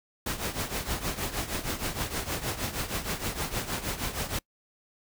pink noise with tremolo, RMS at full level -29 dBFS, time 0.26-4.39 s, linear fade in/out 5 ms, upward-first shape triangle, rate 6.4 Hz, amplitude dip 80%, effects noise-tail reverb RT60 0.1 s tail -25 dB re dry

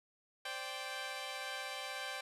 10% pulse chord, C suspended second, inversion none, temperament equal with one note detuned, 523.3 / 583.9 / 784 Hz, C5 / D5 / G5, 0 / -10 / 0 cents, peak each -38 / -38 / -35 dBFS, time 0.45-2.21 s, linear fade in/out 5 ms, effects low-pass 10000 Hz 12 dB/octave

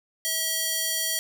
square tone with high-pass filter, 644 Hz, E5, 41 cents flat, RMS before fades -27 dBFS, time 0.25-1.19 s, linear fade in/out 0 ms, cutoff 3400 Hz, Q 0.51, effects none

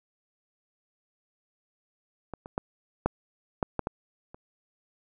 clicks, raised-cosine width 1 ms, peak -22 / -27 / -14 / -9 / -11 / -13 / -15 / -30 dBFS, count 8, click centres 2.337 / 2.459 / 2.579 / 3.06 / 3.628 / 3.793 / 3.871 / 4.345 s, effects none

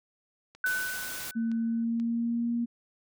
click train, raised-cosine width 0.2 ms, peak -33 dBFS, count 4, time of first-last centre 0.55-1.999 s, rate 2.07 Hz
sine tone with exponential decay, 1501 Hz, F#6, 24 cents sharp, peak -24 dBFS, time 0.64-1.84 s, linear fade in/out 2 ms, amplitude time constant 260 ms
white noise, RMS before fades -38 dBFS, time 0.66-1.31 s, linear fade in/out 2 ms
sine tone with pitch glide, 228.5 to 235.9 Hz, A#3 to A#3, -34 to +21 cents, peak -26 dBFS, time 1.35-2.66 s, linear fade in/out 20 ms, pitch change +55 cents, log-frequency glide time 1.6-2.53 s
effects none

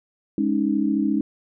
sine chord, Ab suspended fourth, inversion none, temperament equal, 207.7 / 277.2 / 311.1 Hz, Ab3 / Db4 / Eb4, 0 / 0 / 0 cents, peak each -23 dBFS, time 0.38-1.21 s, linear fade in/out 2 ms, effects none

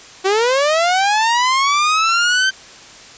sawtooth linear sweep, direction up, 370.6 to 1563 Hz, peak -9 dBFS, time 0.24-2.51 s, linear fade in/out 20 ms, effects white hiss -39 dBFS RMS until 3.17 s + resampled to 16000 Hz

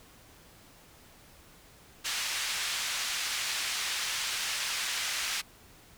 pink band-pass noise, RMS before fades -33 dBFS, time 2.04-5.42 s, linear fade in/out 20 ms, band 1900 to 7600 Hz, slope 12 dB/octave, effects pink hiss -56 dBFS RMS until 5.97 s

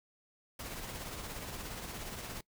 pink noise with tremolo, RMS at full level -41 dBFS, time 0.59-2.41 s, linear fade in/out 5 ms, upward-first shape triangle, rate 17 Hz, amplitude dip 45%, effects noise-tail reverb RT60 0.1 s tail -22 dB re dry

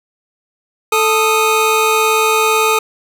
25% pulse tone pair together, 440 / 1242.1 Hz, A4 / D#6, 0 / -3 cents, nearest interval octave + tritone, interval 1797 cents, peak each -10 dBFS, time 0.92-2.79 s, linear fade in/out 5 ms, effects none

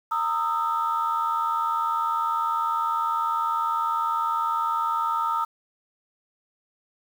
sine tone cluster, 920 / 1240 / 1320 Hz, A#5 / D#6 / E6, -23 / -6 / +2 cents, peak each -26 dBFS, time 0.11-5.45 s, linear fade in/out 10 ms, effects tanh soft clip ceiling -15 dBFS + 8-bit

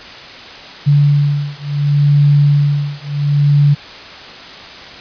sine beating tone pair, 144.1 / 144.8 Hz, D3 / D3, -33 / -24 cents, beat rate 0.7 Hz, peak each -12 dBFS, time 0.86-3.75 s, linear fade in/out 20 ms, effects white hiss -32 dBFS RMS until 5 s + resampled to 11025 Hz

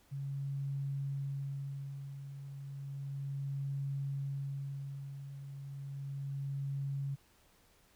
sine tone with tremolo, 138.59 Hz, C#3, in tune, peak -34 dBFS, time 0.11-7.16 s, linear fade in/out 20 ms, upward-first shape sine, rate 0.33 Hz, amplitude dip 65%, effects pink hiss -67 dBFS RMS until 7.95 s

